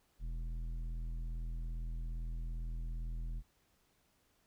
triangle tone with tanh clipping, 41.2 Hz, E1, in tune, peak -39 dBFS, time 0.19-3.43 s, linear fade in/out 50 ms, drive 14 dB, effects pink hiss -74 dBFS RMS until 4.46 s

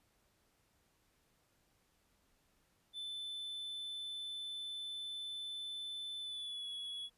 triangle tone with pitch glide, 3520 to 3373 Hz, A7 to G#7, 0 to +26 cents, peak -40 dBFS, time 2.93-7.1 s, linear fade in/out 50 ms, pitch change -74 cents, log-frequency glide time 6.21-6.68 s, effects pink hiss -75 dBFS RMS until 7.17 s + resampled to 32000 Hz

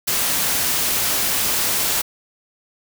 white noise, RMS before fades -20 dBFS, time 0.07-2.02 s, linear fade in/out 10 ms, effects none

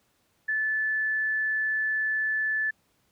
sine tone, 1742 Hz, A6, 18 cents flat, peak -24 dBFS, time 0.48-2.71 s, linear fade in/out 10 ms, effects pink hiss -69 dBFS RMS until 3.11 s + high-pass 60 Hz 12 dB/octave

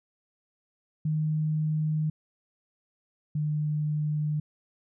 sine tone pair in turn, 154.6 / 150.98 Hz, D#3 / D3, -11 / +48 cents, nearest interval unison, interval 41 cents, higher first, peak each -24 / -25 dBFS, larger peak first, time 1.05-2.1 / 3.35-4.4 s, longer neither, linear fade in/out 5 ms, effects none

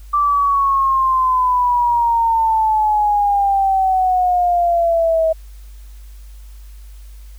sine exponential sweep, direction down, 1174.7 to 640 Hz, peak -12 dBFS, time 0.13-5.33 s, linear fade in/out 10 ms, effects added 50 Hz sine -34 dBFS peak until 7.38 s + white hiss -52 dBFS RMS until 7.38 s

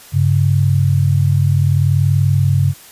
sine tone pair together, 98 / 138.59 Hz, G2 / C#3, 0 / 0 cents, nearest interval tritone, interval 600 cents, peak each -13 dBFS, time 0.12-2.74 s, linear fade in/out 50 ms, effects white hiss -40 dBFS RMS until 2.91 s + resampled to 32000 Hz

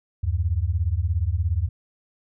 sine beating tone pair, 76.7 / 93.7 Hz, D#2 / F#2, -24 / +22 cents, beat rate 17 Hz, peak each -23 dBFS, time 0.23-1.69 s, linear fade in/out 10 ms, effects none

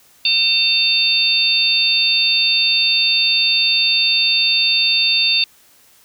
harmonic tone, 900 Hz, A5, 39 cents sharp, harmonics 3 / 4 / 5, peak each -17 / -17 / -17 dBFS, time 0.25-5.44 s, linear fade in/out 2 ms, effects white hiss -51 dBFS RMS until 6.04 s

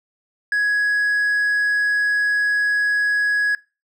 sine tone with hard clipping, 1670 Hz, G#6, 9 cents sharp, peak -17 dBFS, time 0.52-3.55 s, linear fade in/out 2 ms, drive 2 dB, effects noise-tail reverb RT60 0.3 s tail -22 dB re dry

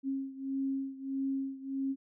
sine beating tone pair, 269.8 / 271.4 Hz, C#4 / C#4, -47 / -36 cents, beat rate 1.6 Hz, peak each -34 / -37 dBFS, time 0.03-1.96 s, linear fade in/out 50 ms, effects none

